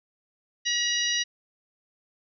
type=harmonic tone; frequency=959 Hz; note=A#5; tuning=49 cents sharp; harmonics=2 / 3 / 4 / 5 / 6; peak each=-30 / -29 / -30 / -34 / -29 dBFS; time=0.65-1.24 s; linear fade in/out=20 ms; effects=none